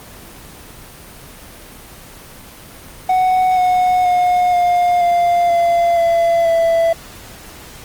triangle tone with pitch steps, 742 / 730.5 / 719.2 / 708.1 / 697.1 / 686.3 / 675.7 / 665.3 Hz, F#5 / F#5 / F#5 / F5 / F5 / F5 / E5 / E5, +5 / -22 / -49 / +24 / -3 / -30 / +43 / +16 cents, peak -9 dBFS, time 3.09-6.93 s, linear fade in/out 5 ms, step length 480 ms, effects pink hiss -37 dBFS RMS until 7.84 s + Opus 24 kbps

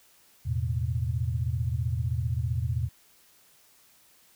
sine chord, E suspended fourth, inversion none, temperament equal with one note detuned, 82.41 / 110 / 125.48 Hz, E2 / A2 / B2, 0 / 0 / +28 cents, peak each -30 dBFS, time 0.45-2.89 s, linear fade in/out 20 ms, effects white hiss -60 dBFS RMS until 4.35 s

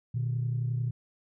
sine tone pair together, 119.64 / 150.9 Hz, A#2 / D3, +45 / +47 cents, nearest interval major third, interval 402 cents, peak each -27 / -34 dBFS, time 0.14-0.91 s, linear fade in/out 10 ms, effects tanh soft clip ceiling -21 dBFS

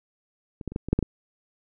clicks, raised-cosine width 3 ms, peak -24 / -17 / -25 / -14 / -19 / -6 / -9 / -12 dBFS, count 8, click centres 0.612 / 0.677 / 0.72 / 0.761 / 0.886 / 0.93 / 0.99 / 1.027 s, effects none

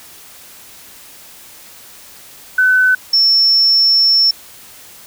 sine tone pair in turn, 1510 / 5400 Hz, F#6 / E8, +35 / +41 cents, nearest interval octave + minor seventh, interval 2206 cents, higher second, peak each -8 dBFS, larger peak neither, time 2.58-2.95 / 3.13-4.31 s, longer second, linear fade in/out 5 ms, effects white hiss -39 dBFS RMS until 5.06 s

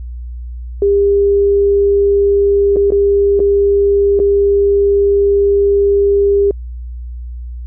sine tone with dropouts, 401.1 Hz, G4, 40 cents sharp, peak -8 dBFS, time 0.82-6.51 s, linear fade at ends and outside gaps 2 ms, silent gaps 2.761-2.767 / 2.905-2.92 / 3.394-3.401 / 4.192-4.199 s, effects added 60 Hz sine -23 dBFS peak until 7.66 s

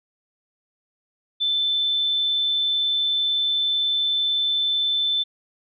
sine tone, 3529 Hz, A7, 4 cents sharp, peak -19 dBFS, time 1.4-5.24 s, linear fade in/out 20 ms, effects none

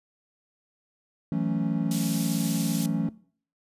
triangle chord, F# minor seventh, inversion third, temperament equal, 164.81 / 185 / 220 / 277.2 Hz, E3 / F#3 / A3 / C#4, 0 / 0 / 0 / 0 cents, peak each -27 / -28 / -28 / -29 dBFS, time 1.32-3.09 s, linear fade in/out 2 ms
white band-pass noise, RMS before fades -36 dBFS, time 1.91-2.86 s, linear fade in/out 2 ms, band 3200 to 12000 Hz, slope 12 dB/octave
effects noise-tail reverb RT60 0.5 s tail -20 dB re dry + resampled to 32000 Hz

